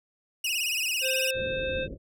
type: tone with vibrato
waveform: sawtooth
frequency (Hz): 2700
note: E7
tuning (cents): +41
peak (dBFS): -23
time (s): 0.44-1.31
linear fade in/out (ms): 5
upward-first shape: sine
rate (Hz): 18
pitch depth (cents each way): 140
type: harmonic tone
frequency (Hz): 523.3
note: C5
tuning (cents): 0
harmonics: 1 / 3 / 5 / 7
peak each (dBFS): -29 / -37 / -35 / -39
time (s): 1.01-1.88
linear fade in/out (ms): 50
type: low-pass noise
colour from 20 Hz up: pink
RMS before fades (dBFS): -38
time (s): 1.33-1.98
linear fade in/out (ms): 50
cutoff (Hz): 590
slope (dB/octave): 96
effects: none